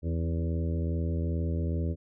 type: harmonic tone with a mistuned harmonic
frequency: 82.41 Hz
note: E2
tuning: in tune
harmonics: 1 / 2 / 3 / 4 / 5 / 6 / 7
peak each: -28 / -34 / -38 / -40 / -42 / -44 / -45 dBFS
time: 0.02-1.96 s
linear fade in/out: 50 ms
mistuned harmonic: 3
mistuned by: +41 cents
effects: none

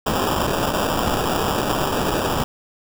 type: noise with sample-and-hold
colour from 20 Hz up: white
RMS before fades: -21 dBFS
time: 0.06-2.44 s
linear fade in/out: 5 ms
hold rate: 2100 Hz
effects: none

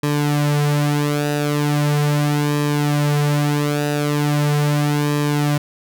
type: tone with flanger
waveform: sawtooth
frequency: 146.83 Hz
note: D3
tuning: in tune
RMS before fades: -18 dBFS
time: 0.03-5.58 s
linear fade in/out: 5 ms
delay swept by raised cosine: 1.4 to 5.9 ms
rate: 0.39 Hz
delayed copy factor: -0.7
effects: none

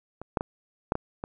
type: clicks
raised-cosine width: 1 ms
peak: -24 / -10 / -15 / -9 / -14 / -19 dBFS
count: 6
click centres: 0.216 / 0.372 / 0.409 / 0.921 / 0.954 / 1.239 s
effects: none

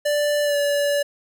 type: tone with pitch glide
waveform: square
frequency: 587.3 to 575.2 Hz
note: D5 to D5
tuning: 0 to -36 cents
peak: -19 dBFS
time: 0.05-1.03 s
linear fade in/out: 10 ms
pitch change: -36 cents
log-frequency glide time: 0.43-0.57 s
effects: none

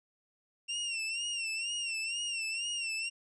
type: tone with vibrato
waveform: sawtooth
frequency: 2748 Hz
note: F7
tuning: 29 cents flat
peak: -30 dBFS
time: 0.68-3.1 s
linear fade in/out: 20 ms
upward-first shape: sine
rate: 2.1 Hz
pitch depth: 79 cents each way
effects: resampled to 22050 Hz

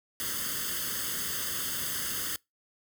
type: noise with comb filter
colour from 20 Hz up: white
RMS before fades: -33 dBFS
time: 0.2-2.36 s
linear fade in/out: 0 ms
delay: 0.62 ms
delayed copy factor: +0.9
effects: noise-tail reverb RT60 0.2 s tail -25 dB re dry + high-pass 60 Hz 12 dB/octave

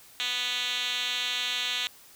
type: tone with band-pass filter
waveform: 5% pulse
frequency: 246.9 Hz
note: B3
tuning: in tune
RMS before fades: -30 dBFS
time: 0.2-1.87 s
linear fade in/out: 0 ms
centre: 3800 Hz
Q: 3.7
effects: white hiss -53 dBFS RMS until 2.15 s

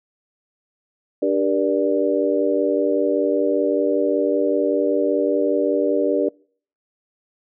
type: harmonic tone with a mistuned harmonic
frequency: 98 Hz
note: G2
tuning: in tune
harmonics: 3 / 4 / 5 / 6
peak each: -22 / -22 / -22 / -22 dBFS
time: 1.22-6.29 s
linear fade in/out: 5 ms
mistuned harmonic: 5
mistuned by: -46 cents
effects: noise-tail reverb RT60 0.5 s tail -26 dB re dry

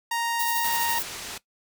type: tone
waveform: sawtooth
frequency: 932.3 Hz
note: A#5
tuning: in tune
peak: -21 dBFS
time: 0.11-0.99 s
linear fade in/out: 5 ms
type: noise with tremolo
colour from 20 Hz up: violet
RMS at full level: -28 dBFS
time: 0.39-1.03 s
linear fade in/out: 5 ms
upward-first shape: sine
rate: 12 Hz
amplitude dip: 45%
type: low-pass noise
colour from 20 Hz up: white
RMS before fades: -37 dBFS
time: 0.64-1.38 s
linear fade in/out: 5 ms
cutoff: 7200 Hz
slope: 12 dB/octave
effects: noise-tail reverb RT60 0.1 s tail -18 dB re dry

